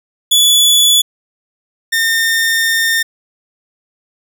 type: tone pair in turn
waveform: sawtooth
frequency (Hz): 3433 / 1818.6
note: A7 / A#6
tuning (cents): -43 / -43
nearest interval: major seventh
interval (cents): 1100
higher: first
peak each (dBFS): -4 / -8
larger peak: first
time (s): 0.31-1.02 / 1.92-3.03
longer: second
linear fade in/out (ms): 10
effects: none